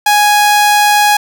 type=tone; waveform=sawtooth; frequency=830.6 Hz; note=G#5; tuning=in tune; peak=-3 dBFS; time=0.06-1.17 s; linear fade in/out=5 ms; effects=none